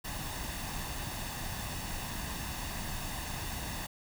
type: noise with comb filter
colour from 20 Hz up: pink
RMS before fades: -38 dBFS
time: 0.04-3.87 s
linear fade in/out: 10 ms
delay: 1.1 ms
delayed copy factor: +0.55
effects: none

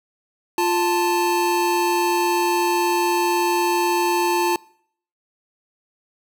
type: tone pair together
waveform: square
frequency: 350 / 881.9 Hz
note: F4 / A5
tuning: +4 / +4 cents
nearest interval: octave + major third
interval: 1600 cents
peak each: -21 dBFS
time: 0.58-4.56 s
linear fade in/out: 2 ms
effects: noise-tail reverb RT60 0.6 s tail -24 dB re dry

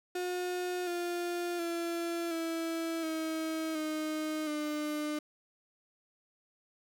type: tone with pitch steps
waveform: 35% pulse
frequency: 360 / 349.3 / 339 / 329 / 319.2 / 309.8 / 300.6 Hz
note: F#4 / F4 / E4 / E4 / D#4 / D#4 / D4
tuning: -47 / 0 / +49 / -3 / +44 / -7 / +40 cents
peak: -31 dBFS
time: 0.15-5.19 s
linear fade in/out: 5 ms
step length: 720 ms
effects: none

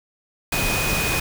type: tone in noise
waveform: sine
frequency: 2489 Hz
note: D#7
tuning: in tune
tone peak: -25 dBFS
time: 0.52-1.2 s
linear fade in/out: 5 ms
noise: pink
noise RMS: -23 dBFS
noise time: 0.52-1.2 s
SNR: -5 dB
effects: none

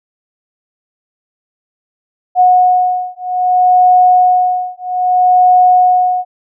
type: beating tone pair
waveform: sine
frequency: 729 / 729.62 Hz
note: F#5 / F#5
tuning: -26 / -24 cents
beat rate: 0.62 Hz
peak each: -10 dBFS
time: 2.35-6.25 s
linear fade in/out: 50 ms
effects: none

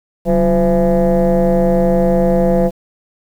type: tone with frequency modulation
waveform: sine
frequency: 349.2 Hz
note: F4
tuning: in tune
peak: -8 dBFS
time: 0.25-2.71 s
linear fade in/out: 50 ms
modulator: 162 Hz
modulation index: 1.9
effects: tanh soft clip ceiling -7 dBFS + 7-bit

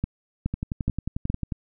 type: two click trains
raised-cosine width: 5 ms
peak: -12 / -15 dBFS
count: 4 / 12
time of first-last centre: 0.04-1.301 / 0.54-1.522 s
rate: 2.38 / 11.2 Hz
effects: none

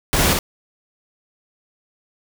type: noise with echo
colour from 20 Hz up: pink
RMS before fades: -18 dBFS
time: 0.13-0.33 s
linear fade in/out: 0 ms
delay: 59 ms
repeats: 1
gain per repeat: -2 dB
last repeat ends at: 0.389 s
effects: none

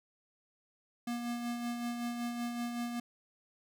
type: tone with tremolo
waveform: square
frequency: 238.6 Hz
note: A#3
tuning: 41 cents sharp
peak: -34 dBFS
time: 1.07-3 s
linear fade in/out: 5 ms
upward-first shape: sine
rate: 5.3 Hz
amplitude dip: 40%
effects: none

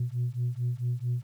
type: beating tone pair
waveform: sine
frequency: 120 / 124.5 Hz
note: B2 / B2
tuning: -49 / +14 cents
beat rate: 4.5 Hz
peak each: -29 dBFS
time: 0-1.23 s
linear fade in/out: 5 ms
effects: tanh soft clip ceiling -22 dBFS + 10-bit

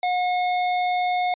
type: tone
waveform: square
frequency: 723 Hz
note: F#5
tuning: 40 cents flat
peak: -21 dBFS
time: 0.03-1.34 s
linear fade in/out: 2 ms
effects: resampled to 8000 Hz

